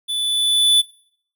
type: tone with level ramp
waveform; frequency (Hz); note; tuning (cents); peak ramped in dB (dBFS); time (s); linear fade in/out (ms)
square; 3481; A7; -19; -22 to -11; 0.08-0.82; 20
effects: noise-tail reverb RT60 0.6 s tail -21 dB re dry